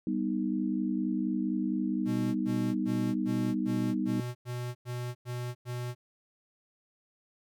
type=chord; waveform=sine; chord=G augmented; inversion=none; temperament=equal; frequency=196 / 246.9 / 311.1 Hz; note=G3 / B3 / D#4; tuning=0 / 0 / 0 cents; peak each=-32 dBFS; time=0.07-4.2 s; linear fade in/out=2 ms
type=tone bursts; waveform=square; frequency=122.6 Hz; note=B2; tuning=12 cents flat; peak=-34 dBFS; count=10; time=2.05-5.95 s; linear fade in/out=50 ms; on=300 ms; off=100 ms
effects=none